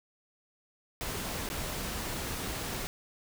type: noise with dropouts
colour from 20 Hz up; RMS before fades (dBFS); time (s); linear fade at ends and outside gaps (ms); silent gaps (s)
pink; -36; 1.01-2.87; 0; 1.489-1.5
effects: none